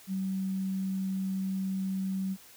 sine tone, 190.9 Hz, G3, 46 cents flat, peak -29 dBFS, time 0.07-2.37 s, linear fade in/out 50 ms, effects white hiss -54 dBFS RMS until 2.56 s

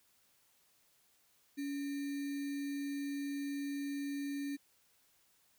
sine tone with sample-and-hold, 282 Hz, C#4, 30 cents sharp, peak -36 dBFS, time 1.57-4.57 s, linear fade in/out 20 ms, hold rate 2100 Hz, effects white hiss -71 dBFS RMS until 5.58 s

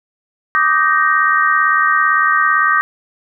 sine chord, Eb major seventh, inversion third, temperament just, 1166.7 / 1244.5 / 1555.6 / 1866.8 Hz, D6 / Eb6 / G6 / Bb6, -12 / 0 / -14 / +2 cents, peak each -16 dBFS, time 0.55-2.81 s, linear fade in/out 0 ms, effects none

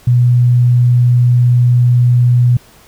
sine tone, 122.5 Hz, B2, 14 cents flat, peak -6 dBFS, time 0.07-2.57 s, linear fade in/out 5 ms, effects pink hiss -44 dBFS RMS until 2.87 s

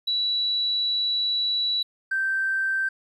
triangle tone pair in turn, 3932 / 1560.4 Hz, B7 / G6, -8 / -8 cents, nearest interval octave + major third, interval 1600 cents, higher first, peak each -18 dBFS, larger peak neither, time 0.07-1.83 / 2.11-2.89 s, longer first, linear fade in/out 10 ms, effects tanh soft clip ceiling -20 dBFS + resampled to 32000 Hz

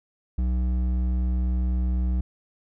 triangle tone with hard clipping, 62 Hz, B1, 7 cents sharp, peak -23 dBFS, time 0.38-2.21 s, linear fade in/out 5 ms, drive 12 dB, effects none

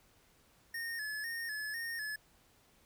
square tone with vibrato, 1778 Hz, A6, 18 cents sharp, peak -38 dBFS, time 0.74-2.16 s, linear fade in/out 5 ms, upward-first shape square, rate 2 Hz, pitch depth 62 cents each way, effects pink hiss -67 dBFS RMS until 2.85 s

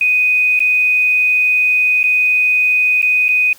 sine tone with dropouts, 2494 Hz, D#7, 3 cents sharp, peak -10 dBFS, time 0.01-3.53 s, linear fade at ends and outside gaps 2 ms, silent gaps 0.592-0.603 / 2.031-2.039 / 3.017-3.027 / 3.283-3.289 s, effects white hiss -44 dBFS RMS until 3.58 s

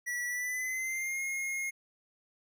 square tone with pitch glide, 1946 to 2147 Hz, B6 to C7, -26 to +44 cents, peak -33 dBFS, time 0.06-1.71 s, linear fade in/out 20 ms, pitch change +170 cents, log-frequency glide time 0.27-1.21 s, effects none

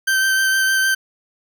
40% pulse tone with vibrato, 1554 Hz, G6, 16 cents flat, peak -14 dBFS, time 0.07-0.95 s, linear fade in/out 10 ms, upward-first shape sine, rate 6.5 Hz, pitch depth 13 cents each way, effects none

